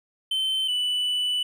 triangle tone pair in turn, 3083 / 2976 Hz, G7 / F#7, -29 / +9 cents, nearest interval minor second, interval 62 cents, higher first, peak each -21 dBFS, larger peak neither, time 0.31-0.68 / 0.68-1.43 s, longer second, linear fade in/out 5 ms, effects none

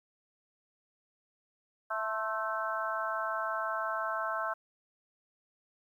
harmonic tone with a mistuned harmonic, 220 Hz, A3, in tune, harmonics 3 / 4 / 5 / 6 / 7, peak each -37 / -41 / -37 / -36 / -38 dBFS, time 1.9-4.54 s, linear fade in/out 10 ms, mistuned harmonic 5, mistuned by -41 cents, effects 11-bit

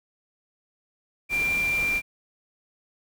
sine tone in noise, 2372 Hz, D7, 17 cents sharp, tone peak -22 dBFS, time 1.29-2.02 s, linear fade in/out 50 ms, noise pink, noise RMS -36 dBFS, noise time 1.29-2.02 s, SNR +11 dB, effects none

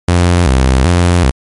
sawtooth tone with vibrato, 75.6 Hz, D#2, 49 cents flat, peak -3 dBFS, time 0.08-1.31 s, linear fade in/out 5 ms, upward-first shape square, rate 1.3 Hz, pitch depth 260 cents each way, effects MP3 48 kbps

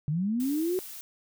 sine linear sweep, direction up, 140.2 to 378.6 Hz, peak -25 dBFS, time 0.08-0.79 s, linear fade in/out 0 ms
blue noise, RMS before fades -42 dBFS, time 0.4-1.01 s, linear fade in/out 0 ms
effects none

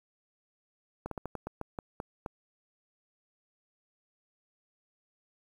slowing click train, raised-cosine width 1 ms, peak -22 dBFS, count 10, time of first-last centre 1.06-2.262 s, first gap 53 ms, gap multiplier 1.22, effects 9-bit

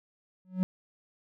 triangle tone with exponential growth, 185 Hz, F#3, in tune, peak -18 dBFS, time 0.45-0.63 s, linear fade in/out 0 ms, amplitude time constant 37 ms, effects none

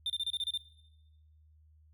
triangle tone bursts, 3593 Hz, A7, 36 cents sharp, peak -29 dBFS, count 8, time 0.06-0.575 s, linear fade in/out 2 ms, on 39 ms, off 29 ms, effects noise-tail reverb RT60 1.0 s tail -18 dB re dry + added 77 Hz sine -59 dBFS peak until 1.93 s

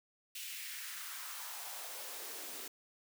white noise with high-pass filter sweep, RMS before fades -45 dBFS, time 0.35-2.68 s, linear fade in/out 5 ms, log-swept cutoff 2800 to 270 Hz, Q 2.1, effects none

